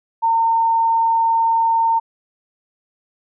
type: tone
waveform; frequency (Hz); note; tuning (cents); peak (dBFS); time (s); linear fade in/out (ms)
sine; 911; A#5; -40; -13; 0.22-2; 20
effects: none